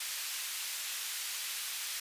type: high-pass noise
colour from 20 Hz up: pink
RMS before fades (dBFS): -38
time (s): 0-2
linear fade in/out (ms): 5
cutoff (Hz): 2400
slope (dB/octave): 12
effects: resampled to 32000 Hz

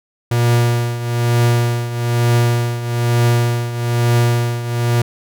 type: tone with tremolo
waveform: 45% pulse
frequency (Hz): 119.1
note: A#2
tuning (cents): +38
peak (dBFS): -10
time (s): 0.31-5.02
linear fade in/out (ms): 5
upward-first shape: triangle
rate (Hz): 1.1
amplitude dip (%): 75
effects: none

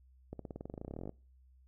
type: accelerating click train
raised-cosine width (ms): 2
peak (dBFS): -29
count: 22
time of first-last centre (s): 0.33-1.094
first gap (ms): 63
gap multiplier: 0.94
effects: noise-tail reverb RT60 0.4 s tail -25 dB re dry + added 64 Hz sine -60 dBFS peak until 1.67 s

